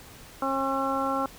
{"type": "harmonic tone", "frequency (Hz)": 270, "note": "C#4", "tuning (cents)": -45, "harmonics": [1, 2, 3, 4, 5], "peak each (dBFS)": [-31, -31, -31, -31, -31], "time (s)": [0.42, 1.26], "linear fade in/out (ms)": 2, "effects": ["pink hiss -48 dBFS RMS until 1.38 s"]}